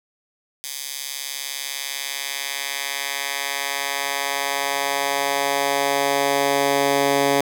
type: tone with high-pass filter sweep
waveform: 10% pulse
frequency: 140 Hz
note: C#3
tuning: 18 cents sharp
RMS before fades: -23 dBFS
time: 0.64-7.41 s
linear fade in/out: 0 ms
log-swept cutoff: 4900 to 300 Hz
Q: 0.76
effects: 7-bit